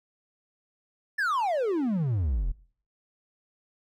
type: exponential sweep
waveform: triangle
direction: down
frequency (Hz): 1800 to 36.71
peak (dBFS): -22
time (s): 1.18-2.52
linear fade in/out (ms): 10
effects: noise-tail reverb RT60 0.5 s tail -20 dB re dry